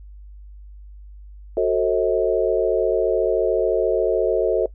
sine chord, F# diminished seventh, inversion none, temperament just, 370 / 444 / 532.8 / 639.4 Hz, F#4 / A4 / C5 / Eb5, 0 / +16 / +31 / +47 cents, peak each -22 / -20 / -23 / -23 dBFS, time 1.57-4.66 s, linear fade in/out 2 ms, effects noise-tail reverb RT60 0.1 s tail -21 dB re dry + added 50 Hz sine -38 dBFS peak until 4.74 s

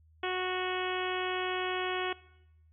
harmonic tone, 367.9 Hz, F#4, 10 cents flat, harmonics 1 / 2 / 3 / 4 / 5 / 6 / 7 / 8 / 9, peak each -34 / -37 / -39 / -40 / -41 / -42 / -42 / -43 / -44 dBFS, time 0.23-2.13 s, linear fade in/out 5 ms, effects noise-tail reverb RT60 0.9 s tail -21 dB re dry + added 79 Hz sine -59 dBFS peak until 2.72 s

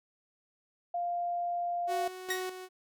sine tone, 698.5 Hz, F5, in tune, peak -30 dBFS, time 0.94-2.08 s, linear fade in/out 5 ms
sawtooth tone with tremolo, 370 Hz, F#4, in tune, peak -30 dBFS, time 1.87-2.69 s, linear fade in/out 50 ms, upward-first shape square, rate 2.4 Hz, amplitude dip 60%
sawtooth tone with exponential decay, 1879 Hz, A#6, 13 cents sharp, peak -25 dBFS, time 2.3-2.53 s, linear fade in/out 5 ms, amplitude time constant 48 ms
effects none

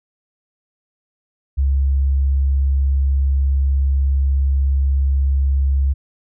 sine tone, 68.3 Hz, C#2, 25 cents flat, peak -13 dBFS, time 1.57-5.94 s, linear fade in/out 20 ms, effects none

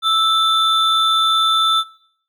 triangle tone pair together, 1318.5 / 3542 Hz, E6 / A7, 0 / +11 cents, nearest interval octave + perfect fourth, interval 1711 cents, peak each -14 dBFS, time 0.02-1.84 s, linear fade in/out 50 ms, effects noise-tail reverb RT60 0.6 s tail -20 dB re dry

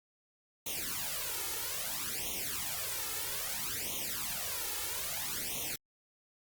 white noise with flanger, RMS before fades -37 dBFS, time 0.66-5.76 s, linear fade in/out 5 ms, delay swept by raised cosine 0.31 to 2.31 ms, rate 0.61 Hz, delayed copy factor +0.95, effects Opus 48 kbps

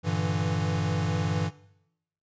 square chord, E half-diminished seventh, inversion first, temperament equal, 98 / 116.54 / 146.83 / 164.81 Hz, G2 / Bb2 / D3 / E3, 0 / 0 / 0 / 0 cents, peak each -30 / -36 / -33 / -30 dBFS, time 0.03-1.51 s, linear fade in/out 50 ms, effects noise-tail reverb RT60 0.8 s tail -19 dB re dry + resampled to 16000 Hz

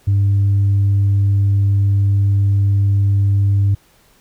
sine tone, 99.6 Hz, G2, 28 cents sharp, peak -9 dBFS, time 0.07-3.75 s, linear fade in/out 10 ms, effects tanh soft clip ceiling -9 dBFS + pink hiss -53 dBFS RMS until 4.2 s

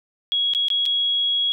sine tone with dropouts, 3322 Hz, G#7, in tune, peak -18 dBFS, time 0.32-1.52 s, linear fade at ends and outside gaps 0 ms, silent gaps 0.536-0.549 / 0.684-0.702 / 0.855-0.861 s, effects none

